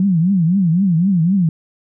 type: tone with vibrato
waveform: sine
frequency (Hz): 178.9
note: F3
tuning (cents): +42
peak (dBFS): -11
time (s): 0-1.49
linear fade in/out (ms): 2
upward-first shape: triangle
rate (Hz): 3.9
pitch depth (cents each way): 240
effects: none